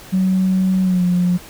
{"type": "tone with pitch glide", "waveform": "sine", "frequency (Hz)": [187.5, 178.31], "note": ["F#3", "F3"], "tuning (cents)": [23, 36], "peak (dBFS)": -12, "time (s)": [0.12, 1.38], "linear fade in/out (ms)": 20, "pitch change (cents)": -87, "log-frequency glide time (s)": [0.82, 1.04], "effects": ["tanh soft clip ceiling -8 dBFS", "pink hiss -39 dBFS RMS until 1.49 s"]}